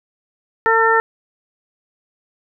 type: harmonic tone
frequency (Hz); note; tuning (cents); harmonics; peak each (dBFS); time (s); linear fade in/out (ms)
451.1; A4; +43; 1 / 2 / 3 / 4; -17 / -17 / -17 / -17; 0.66-1; 0
effects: none